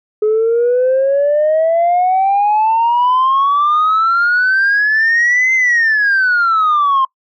sine exponential two-way sweep, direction up then down, 422.7 to 2083 to 1049 Hz, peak -8 dBFS, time 0.22-7.05 s, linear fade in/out 5 ms, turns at 5.54 s, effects noise-tail reverb RT60 0.1 s tail -23 dB re dry + tanh soft clip ceiling -7 dBFS

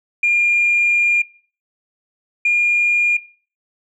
sine tone pair in turn, 2408 / 2417 Hz, D7 / D7, +43 / +49 cents, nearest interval unison, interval 6 cents, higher second, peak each -11 dBFS, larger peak neither, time 0.23-1.22 / 2.45-3.17 s, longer first, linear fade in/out 5 ms, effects noise-tail reverb RT60 0.4 s tail -19 dB re dry + tanh soft clip ceiling -8 dBFS

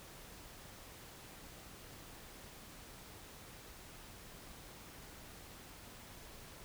silence, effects pink hiss -54 dBFS RMS until 6.64 s

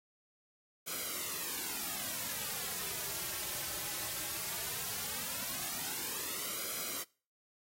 white noise with flanger, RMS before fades -39 dBFS, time 0.86-7.04 s, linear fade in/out 20 ms, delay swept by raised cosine 1.1 to 4.3 ms, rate 0.17 Hz, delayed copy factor -0.7, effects noise-tail reverb RT60 0.4 s tail -24 dB re dry + AAC 48 kbps

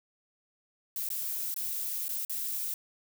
violet noise with dropouts, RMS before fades -34 dBFS, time 0.96-2.74 s, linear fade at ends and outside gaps 1 ms, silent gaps 1.089-1.102 / 1.542-1.563 / 2.082-2.091 / 2.25-2.296 s, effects none

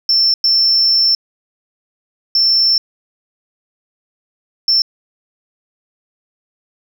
sine tone bursts at uneven times, 5370 Hz, E8, 31 cents sharp, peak -8 dBFS, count 4, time 0.09-0.34 / 0.44-1.15 / 2.35-2.78 / 4.68-4.82 s, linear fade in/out 2 ms, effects tanh soft clip ceiling -6 dBFS

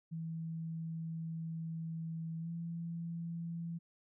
sine tone with pitch glide, 163.1 to 167.98 Hz, E3 to E3, -18 to +33 cents, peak -38 dBFS, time 0.11-3.79 s, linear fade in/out 20 ms, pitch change +51 cents, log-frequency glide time 2.4-2.49 s, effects none

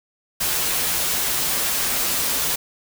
white noise with comb filter, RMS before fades -22 dBFS, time 0.4-2.56 s, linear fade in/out 10 ms, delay 9.7 ms, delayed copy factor -0.5, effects none

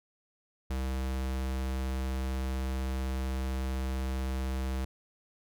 square tone, 65.41 Hz, C2, in tune, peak -31 dBFS, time 0.7-4.85 s, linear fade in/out 5 ms, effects none

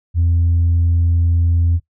sine tone, 84.8 Hz, E2, 50 cents sharp, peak -10 dBFS, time 0.14-1.8 s, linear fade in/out 50 ms, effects noise-tail reverb RT60 0.1 s tail -18 dB re dry + tanh soft clip ceiling -9 dBFS

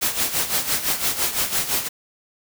white noise with tremolo, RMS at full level -20 dBFS, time 0.01-1.89 s, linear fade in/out 20 ms, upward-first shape sine, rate 5.9 Hz, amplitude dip 70%, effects none

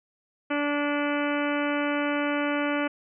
harmonic tone with a mistuned harmonic, 290.6 Hz, D4, 18 cents flat, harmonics 1 / 2 / 3 / 4 / 5 / 6 / 7 / 8 / 9 / 10, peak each -27 / -30 / -36 / -35 / -33 / -40 / -38 / -37 / -39 / -42 dBFS, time 0.5-2.88 s, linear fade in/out 10 ms, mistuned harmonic 10, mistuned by +46 cents, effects none

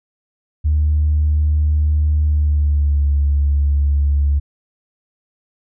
sine tone with pitch glide, 75.5 to 71.34 Hz, D2 to D2, +48 to -50 cents, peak -11 dBFS, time 0.64-4.4 s, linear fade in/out 20 ms, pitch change -98 cents, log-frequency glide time 2.25-3.07 s, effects tanh soft clip ceiling -8 dBFS

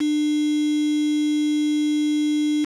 sine tone with quantisation, 300 Hz, D4, 37 cents sharp, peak -18 dBFS, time 0-2.65 s, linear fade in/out 10 ms, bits 5, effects low-pass 8000 Hz 12 dB/octave

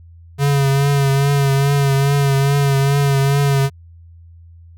square tone with vibrato, 139.4 Hz, C#3, 10 cents sharp, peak -13 dBFS, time 0.38-3.7 s, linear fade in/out 50 ms, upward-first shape triangle, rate 2.4 Hz, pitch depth 41 cents each way, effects added 84 Hz sine -39 dBFS peak until 4.77 s

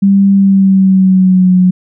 sine tone with pitch glide, 197.1 to 182.84 Hz, G3 to F#3, +10 to -20 cents, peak -4 dBFS, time 0.02-1.71 s, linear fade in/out 10 ms, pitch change -130 cents, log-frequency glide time 0.33-1.54 s, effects none

